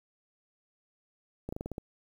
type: slowing click train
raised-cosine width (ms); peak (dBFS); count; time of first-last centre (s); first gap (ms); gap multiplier
2; -23; 7; 1.49-1.781; 35; 1.13
effects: 9-bit